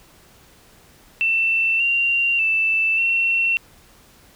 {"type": "tone with pitch steps", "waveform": "sine", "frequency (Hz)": [2678, 2766, 2649, 2714], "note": ["E7", "F7", "E7", "E7"], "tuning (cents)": [27, -17, 8, 50], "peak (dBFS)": -16, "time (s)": [1.21, 3.57], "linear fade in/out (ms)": 0, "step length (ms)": 590, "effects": ["pink hiss -51 dBFS RMS until 4.35 s"]}